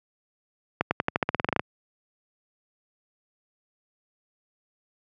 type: accelerating click train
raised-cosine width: 0.5 ms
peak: -7 dBFS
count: 14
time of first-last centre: 0.81-1.595 s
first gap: 100 ms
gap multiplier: 0.91
effects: high-pass 100 Hz 12 dB/octave